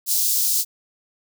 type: high-pass noise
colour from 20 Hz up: white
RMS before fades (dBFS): -20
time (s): 0.06-0.65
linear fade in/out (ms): 50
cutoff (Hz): 4500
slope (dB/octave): 24
effects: none